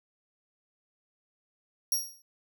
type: tone with exponential decay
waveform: 20% pulse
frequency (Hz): 5630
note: F8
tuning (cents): +13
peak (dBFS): -17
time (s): 1.92-2.22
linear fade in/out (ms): 2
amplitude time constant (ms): 65
effects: none

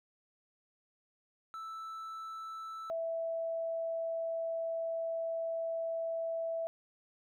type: tone pair in turn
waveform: triangle / sine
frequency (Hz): 1318.5 / 659.2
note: E6 / E5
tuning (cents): 0 / 0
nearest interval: octave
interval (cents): 1200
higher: first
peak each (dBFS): -39 / -33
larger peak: second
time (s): 1.54-2.9 / 2.9-6.67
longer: second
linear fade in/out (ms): 0
effects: none

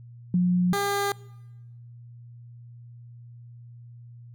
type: tone pair in turn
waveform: sine / 15% pulse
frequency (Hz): 179.1 / 402.1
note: F3 / G4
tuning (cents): +44 / +44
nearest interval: octave + major second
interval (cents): 1400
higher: second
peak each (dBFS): -18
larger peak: neither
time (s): 0.34-0.73 / 0.73-1.12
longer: neither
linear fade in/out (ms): 2
effects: noise-tail reverb RT60 1.0 s tail -22 dB re dry + added 119 Hz sine -43 dBFS peak until 4.34 s

